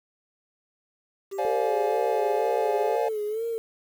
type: tone with pitch glide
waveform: triangle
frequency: 392 to 401.9 Hz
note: G4 to G4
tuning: 0 to +43 cents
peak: -29 dBFS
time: 1.31-2.97 s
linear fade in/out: 20 ms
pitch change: +43 cents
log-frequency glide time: 2.15-2.73 s
type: chord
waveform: triangle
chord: D half-diminished seventh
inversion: third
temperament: just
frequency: 528.6 / 587.3 / 704.8 / 845.8 Hz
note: C5 / D5 / F5 / Ab5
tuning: +18 / 0 / +16 / +31 cents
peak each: -28 dBFS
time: 1.38-3.09 s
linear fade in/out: 10 ms
type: tone with vibrato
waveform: sine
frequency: 439.3 Hz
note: A4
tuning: 3 cents flat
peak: -26 dBFS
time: 1.45-3.58 s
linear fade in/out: 0 ms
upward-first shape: sine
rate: 2.1 Hz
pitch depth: 92 cents each way
effects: 8-bit